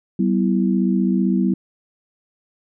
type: chord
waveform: sine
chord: E minor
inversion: first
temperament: equal with one note detuned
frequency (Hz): 191.3 / 246.9 / 329.6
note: G3 / B3 / E4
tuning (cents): -42 / 0 / 0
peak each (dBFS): -17 / -21 / -23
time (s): 0.19-1.54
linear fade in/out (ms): 5
effects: none